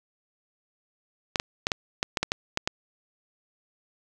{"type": "clicks", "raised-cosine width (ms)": 0.2, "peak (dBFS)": -7, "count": 10, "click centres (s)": [1.358, 1.399, 1.669, 1.718, 2.029, 2.172, 2.23, 2.319, 2.574, 2.675], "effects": ["7-bit"]}